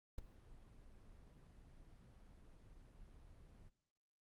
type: noise with ADSR envelope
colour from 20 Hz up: brown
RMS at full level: -39 dBFS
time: 0.18-3.7 s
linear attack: 4 ms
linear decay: 9 ms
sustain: -22 dB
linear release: 23 ms
effects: noise-tail reverb RT60 0.7 s tail -21 dB re dry + Opus 32 kbps